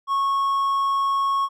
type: tone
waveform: triangle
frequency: 1100 Hz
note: C#6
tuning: 14 cents flat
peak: -17 dBFS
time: 0.07-1.49 s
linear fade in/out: 50 ms
effects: none